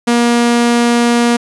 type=tone; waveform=sawtooth; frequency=237.6 Hz; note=A#3; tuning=33 cents sharp; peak=-5 dBFS; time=0.07-1.37 s; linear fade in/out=10 ms; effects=resampled to 24000 Hz